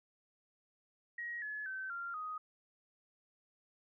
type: tone with pitch steps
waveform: sine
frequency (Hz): 1894 / 1707 / 1538.4 / 1386.5 / 1249.6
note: A#6 / G#6 / G6 / F6 / D#6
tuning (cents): +27 / +47 / -33 / -13 / +7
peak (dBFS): -39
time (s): 1.18-2.38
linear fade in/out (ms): 5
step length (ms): 240
effects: none